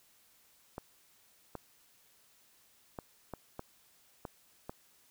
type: clicks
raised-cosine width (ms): 1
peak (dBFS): -26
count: 7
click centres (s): 0.781 / 1.553 / 2.988 / 3.337 / 3.594 / 4.252 / 4.695
effects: white hiss -66 dBFS RMS until 5.1 s